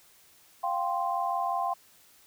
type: chord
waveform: sine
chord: F suspended second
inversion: none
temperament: equal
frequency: 698.5 / 784 / 1046.5 Hz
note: F5 / G5 / C6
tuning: 0 / 0 / 0 cents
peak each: -31 dBFS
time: 0.63-1.74 s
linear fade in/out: 10 ms
effects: white hiss -59 dBFS RMS until 2.26 s